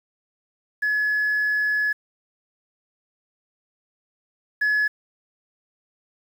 sine tone pair in turn, 1701 / 1701 Hz, G#6 / G#6, +41 / +41 cents, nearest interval unison, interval 0 cents, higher neither, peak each -18 / -16 dBFS, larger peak second, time 0.82-1.93 / 4.61-4.88 s, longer first, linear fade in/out 10 ms, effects tanh soft clip ceiling -16 dBFS + 8-bit

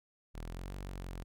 sawtooth exponential two-way sweep, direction up then down, 39 to 48 to 43.75 Hz, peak -37 dBFS, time 0.34-1.24 s, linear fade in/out 20 ms, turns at 0.74 s, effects none

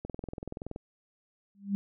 click train, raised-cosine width 2 ms, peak -24 dBFS, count 16, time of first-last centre 0.05-0.761 s, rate 21.1 Hz
sine tone with exponential growth, 199.5 Hz, G3, 31 cents sharp, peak -23 dBFS, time 1.55-1.75 s, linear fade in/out 0 ms, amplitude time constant 43 ms
effects none

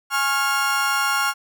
35% pulse chord, Db major, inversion second, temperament equal with one note detuned, 830.6 / 1090.3 / 1396.9 Hz, Ab5 / Db6 / F6, 0 / -29 / 0 cents, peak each -25 / -23 / -19 dBFS, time 0.1-1.34 s, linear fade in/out 50 ms, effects none

